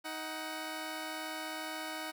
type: tone pair together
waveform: 10% pulse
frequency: 314.1 / 747 Hz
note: D#4 / F#5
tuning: +16 / +16 cents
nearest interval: octave + minor third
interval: 1500 cents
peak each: -32 / -34 dBFS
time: 0.04-2.12 s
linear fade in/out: 20 ms
effects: none